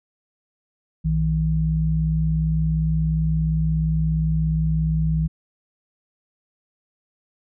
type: tone pair together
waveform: sine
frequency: 61.3 / 158.44 Hz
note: B1 / D#3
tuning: -12 / +32 cents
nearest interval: octave + major third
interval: 1644 cents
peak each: -23 / -19 dBFS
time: 1.04-5.28 s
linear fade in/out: 20 ms
effects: none